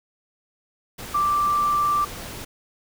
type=tone in noise; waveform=sine; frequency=1174.7 Hz; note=D6; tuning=in tune; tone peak=-18 dBFS; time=1.14-2.05 s; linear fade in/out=10 ms; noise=pink; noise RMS=-36 dBFS; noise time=0.98-2.45 s; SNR=+15 dB; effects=none